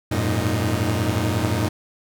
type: tone cluster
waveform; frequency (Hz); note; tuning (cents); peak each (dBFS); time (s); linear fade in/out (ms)
sawtooth; 90.8 / 105 / 116.2 / 309.8; F#2 / G#2 / A#2 / D#4; -32 / +19 / -5 / -7; -21 / -22 / -20 / -23; 0.11-1.69; 10
effects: none